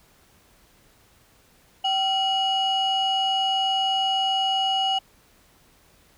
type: tone pair together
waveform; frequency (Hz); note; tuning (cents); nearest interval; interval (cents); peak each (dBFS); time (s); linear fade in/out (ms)
sine; 770 / 2907; G5 / F#7; -31 / -31; octave + major seventh; 2300; -21; 1.84-4.99; 10
effects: tanh soft clip ceiling -17 dBFS + pink hiss -58 dBFS RMS until 6.17 s

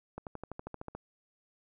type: accelerating click train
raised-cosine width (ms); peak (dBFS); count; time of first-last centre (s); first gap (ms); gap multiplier
1; -26; 11; 0.18-0.95; 88; 0.97
effects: none

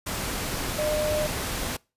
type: tone in noise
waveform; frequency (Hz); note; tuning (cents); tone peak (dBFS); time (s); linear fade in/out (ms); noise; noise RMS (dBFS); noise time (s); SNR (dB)
sine; 607; D#5; -43; -24; 0.78-1.27; 10; pink; -30; 0.06-1.77; +3
effects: noise-tail reverb RT60 0.3 s tail -25 dB re dry + resampled to 32000 Hz

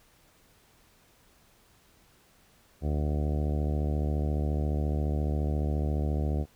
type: harmonic tone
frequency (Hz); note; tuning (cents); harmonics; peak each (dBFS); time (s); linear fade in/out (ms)
74.4; D2; +23; 1 / 2 / 3 / 4 / 5 / 6 / 7 / 8 / 9 / 10; -27 / -33 / -37 / -39 / -41 / -43 / -44 / -45 / -46 / -47; 2.81-6.46; 50
effects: pink hiss -62 dBFS RMS until 6.55 s

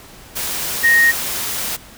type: tone in noise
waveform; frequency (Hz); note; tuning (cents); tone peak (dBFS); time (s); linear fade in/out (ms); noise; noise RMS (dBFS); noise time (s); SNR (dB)
sine; 1864.7; A#6; 0; -9; 0.83-1.12; 20; white; -23; 0.35-1.77; +11
effects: pink hiss -41 dBFS RMS until 1.97 s

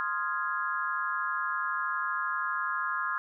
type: chord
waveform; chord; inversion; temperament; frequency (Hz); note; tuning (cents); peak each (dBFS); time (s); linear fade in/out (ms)
sine; F minor seventh; second; equal; 1046.5 / 1244.5 / 1396.9 / 1661.2; C6 / Eb6 / F6 / Ab6; 0 / 0 / 0 / 0; -34; 0-3.18; 0
effects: none

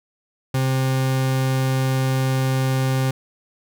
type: tone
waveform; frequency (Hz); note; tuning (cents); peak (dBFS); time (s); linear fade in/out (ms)
40% pulse; 131.8; C3; +13; -17; 0.54-3.11; 5
effects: none

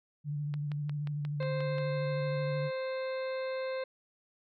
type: tone with vibrato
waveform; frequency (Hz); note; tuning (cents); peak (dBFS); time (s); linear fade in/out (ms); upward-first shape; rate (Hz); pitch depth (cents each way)
sine; 146.83; D3; 0; -32; 0.24-2.71; 50; sine; 13; 32
type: click train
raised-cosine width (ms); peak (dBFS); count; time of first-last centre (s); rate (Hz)
0.3; -29; 8; 0.54-1.783; 5.63
type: harmonic tone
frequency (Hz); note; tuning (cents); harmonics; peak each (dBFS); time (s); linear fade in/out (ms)
523; C5; -1; 1 / 2 / 3 / 4 / 5 / 7 / 8; -33 / -45 / -47 / -47 / -52 / -54 / -52; 1.4-3.84; 5
effects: none

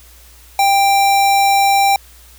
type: tone with sample-and-hold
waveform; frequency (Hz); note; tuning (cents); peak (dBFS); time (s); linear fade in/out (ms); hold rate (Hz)
sine; 792; G5; +18; -9; 0.59-1.96; 2; 3150
effects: added 60 Hz sine -43 dBFS peak until 2.38 s + white hiss -45 dBFS RMS until 2.38 s

